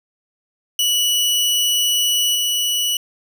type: tone with level steps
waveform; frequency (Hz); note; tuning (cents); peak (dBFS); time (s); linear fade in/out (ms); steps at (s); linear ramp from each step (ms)
sawtooth; 2945; F#7; -9; -12 / -14; 0.79-2.97; 2; 2.35; 2
effects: none